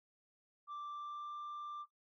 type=tone with pitch glide; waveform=sine; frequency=1174.7 to 1183.6 Hz; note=D6 to D6; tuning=0 to +13 cents; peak=-40 dBFS; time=0.67-1.86 s; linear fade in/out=50 ms; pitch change=+13 cents; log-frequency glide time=0.9-1.35 s; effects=noise-tail reverb RT60 0.1 s tail -17 dB re dry + tanh soft clip ceiling -42 dBFS